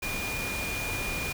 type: tone in noise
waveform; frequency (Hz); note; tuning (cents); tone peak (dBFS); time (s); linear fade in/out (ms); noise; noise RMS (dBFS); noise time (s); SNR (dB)
sine; 2425; D#7; -45; -33; 0.02-1.33; 10; pink; -34; 0.02-1.33; -2
effects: none